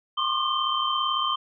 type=tone cluster; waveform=sine; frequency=1054 / 1092 / 1206 / 3118 Hz; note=C6 / C#6 / D6 / G7; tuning=+12 / -26 / +46 / -10 cents; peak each=-30 / -30 / -27 / -27 dBFS; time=0.17-1.36 s; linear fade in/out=10 ms; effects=none